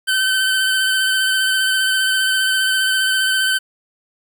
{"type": "tone with vibrato", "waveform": "25% pulse", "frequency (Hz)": 1535, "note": "G6", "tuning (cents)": -37, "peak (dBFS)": -11, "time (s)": [0.07, 3.59], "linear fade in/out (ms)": 20, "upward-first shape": "sine", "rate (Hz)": 15, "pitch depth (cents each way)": 19, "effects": ["8-bit"]}